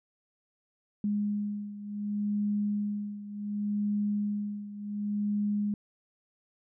sine beating tone pair, 206.3 / 206.98 Hz, G#3 / G#3, -11 / -6 cents, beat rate 0.68 Hz, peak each -30 / -34 dBFS, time 1.04-5.74 s, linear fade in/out 2 ms, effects none

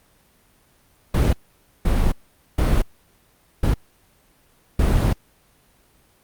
brown noise bursts at uneven times, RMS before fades -17 dBFS, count 5, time 1.14-1.33 / 1.85-2.12 / 2.58-2.82 / 3.63-3.74 / 4.79-5.13 s, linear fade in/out 5 ms, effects pink hiss -58 dBFS RMS until 6.23 s + Opus 32 kbps

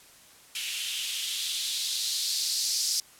violet noise with band-pass filter sweep, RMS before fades -30 dBFS, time 0.55-3 s, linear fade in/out 2 ms, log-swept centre 2700 to 5100 Hz, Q 3.3, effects white hiss -54 dBFS RMS until 3.19 s + low-pass 12000 Hz 12 dB/octave

